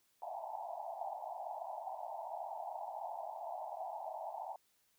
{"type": "band-pass noise", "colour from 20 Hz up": "pink", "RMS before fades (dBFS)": -44, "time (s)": [0.22, 4.56], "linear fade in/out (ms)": 2, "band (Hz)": [640, 920], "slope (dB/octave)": 96, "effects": ["white hiss -75 dBFS RMS until 4.98 s"]}